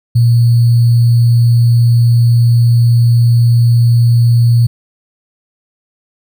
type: tone with sample-and-hold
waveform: sine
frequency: 118.2 Hz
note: A#2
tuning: 24 cents sharp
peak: -5 dBFS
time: 0.15-4.67 s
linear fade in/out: 10 ms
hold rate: 4410 Hz
effects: none